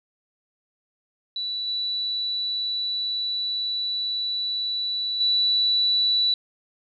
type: tone with level steps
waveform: sine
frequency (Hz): 3951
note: B7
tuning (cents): 0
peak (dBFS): -26 / -24 / -18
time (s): 1.36-6.34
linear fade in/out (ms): 2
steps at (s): 1.67 / 5.2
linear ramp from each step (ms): 10
effects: none

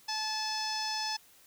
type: tone with low-pass filter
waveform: sawtooth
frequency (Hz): 867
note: A5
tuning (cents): -26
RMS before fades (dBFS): -34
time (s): 0.08-1.17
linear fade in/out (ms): 10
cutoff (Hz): 5400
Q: 8.1
effects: white hiss -60 dBFS RMS until 1.46 s

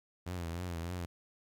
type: tone with vibrato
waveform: sawtooth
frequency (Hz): 86.4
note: F2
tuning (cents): -18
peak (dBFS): -33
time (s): 0.26-1.06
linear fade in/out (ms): 10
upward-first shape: triangle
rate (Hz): 3.3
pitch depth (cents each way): 100
effects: 12-bit

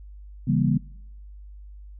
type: chord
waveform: sine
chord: C# diminished seventh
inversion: none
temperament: just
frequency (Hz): 138.59 / 166.31 / 199.57 / 239.5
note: C#3 / E3 / G3 / Bb3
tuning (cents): 0 / +16 / +31 / +47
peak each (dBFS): -22 / -25 / -25 / -25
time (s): 0.47-0.78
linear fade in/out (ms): 10
effects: noise-tail reverb RT60 0.7 s tail -21 dB re dry + added 50 Hz sine -40 dBFS peak until 1.99 s

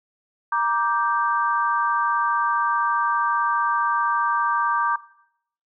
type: chord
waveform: sine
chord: G minor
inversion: first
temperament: just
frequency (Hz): 940.8 / 1176 / 1568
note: Bb5 / D6 / G6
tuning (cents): +16 / +2 / 0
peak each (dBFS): -23 / -22 / -26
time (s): 0.52-4.96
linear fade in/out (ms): 5
effects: noise-tail reverb RT60 0.7 s tail -18 dB re dry

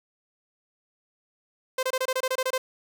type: tone bursts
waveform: sawtooth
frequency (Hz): 518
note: C5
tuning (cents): -17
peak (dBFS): -20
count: 11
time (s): 1.78-2.58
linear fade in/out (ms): 5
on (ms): 50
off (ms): 25
effects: none

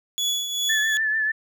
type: tone with tremolo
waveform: 30% pulse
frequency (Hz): 3403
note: G#7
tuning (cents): +41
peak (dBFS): -18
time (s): 0.18-0.97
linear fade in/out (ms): 0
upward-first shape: triangle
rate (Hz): 2.5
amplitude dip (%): 60
type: tone with vibrato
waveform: sine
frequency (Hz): 1748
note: A6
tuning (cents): -12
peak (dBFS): -20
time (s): 0.69-1.32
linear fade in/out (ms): 10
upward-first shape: triangle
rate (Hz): 6.8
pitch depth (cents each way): 44
effects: none

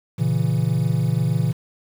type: chord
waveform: triangle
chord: A# diminished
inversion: none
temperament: equal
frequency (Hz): 116.54 / 138.59 / 164.81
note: A#2 / C#3 / E3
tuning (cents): 0 / 0 / 0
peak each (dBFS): -20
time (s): 0.18-1.53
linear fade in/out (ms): 20
effects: 7-bit

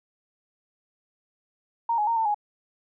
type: tone with pitch steps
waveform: sine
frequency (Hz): 928 / 840 / 924 / 895 / 832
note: A#5 / G#5 / A#5 / A5 / G#5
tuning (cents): -8 / +19 / -16 / +29 / +3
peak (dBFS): -21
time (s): 1.89-2.345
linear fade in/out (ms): 5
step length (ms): 91
effects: none

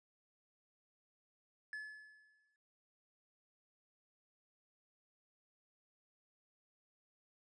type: tone with exponential decay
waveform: triangle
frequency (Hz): 1718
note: A6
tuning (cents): -42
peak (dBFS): -39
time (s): 1.73-2.56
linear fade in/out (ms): 1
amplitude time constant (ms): 180
effects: resampled to 22050 Hz

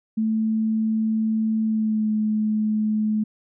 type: tone with pitch glide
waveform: sine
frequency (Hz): 220 to 214.7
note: A3 to A3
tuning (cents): 0 to -42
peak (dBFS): -19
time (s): 0.17-3.24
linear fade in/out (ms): 10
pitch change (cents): -42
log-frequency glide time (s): 1.63-2.11
effects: none

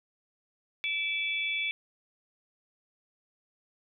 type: tone cluster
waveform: sine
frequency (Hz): 2317 / 2630 / 3428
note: D7 / E7 / A7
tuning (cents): -24 / -5 / -46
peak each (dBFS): -30 / -37 / -35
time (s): 0.84-1.71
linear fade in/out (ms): 0
effects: none

